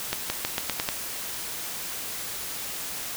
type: accelerating click train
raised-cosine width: 0.2 ms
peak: -8 dBFS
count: 7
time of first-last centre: 0.13-0.889 s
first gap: 170 ms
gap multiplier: 0.88
effects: white hiss -34 dBFS RMS until 3.16 s